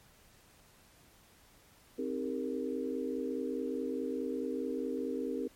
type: chord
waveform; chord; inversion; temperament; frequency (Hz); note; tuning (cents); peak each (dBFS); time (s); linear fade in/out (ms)
sine; C minor seventh; none; equal with one note detuned; 261.6 / 311.1 / 401.4 / 466.2; C4 / Eb4 / G4 / Bb4; 0 / 0 / +41 / 0; -37 / -40 / -39 / -38; 1.98-5.48; 10
effects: pink hiss -62 dBFS RMS until 5.55 s + MP3 64 kbps